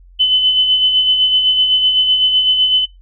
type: tone with tremolo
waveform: sine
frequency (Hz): 3026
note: F#7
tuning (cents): +38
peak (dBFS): -7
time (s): 0.19-2.86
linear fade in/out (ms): 20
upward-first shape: sine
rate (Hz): 7.9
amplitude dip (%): 45
effects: noise-tail reverb RT60 0.2 s tail -19 dB re dry + added 44 Hz sine -40 dBFS peak until 3.01 s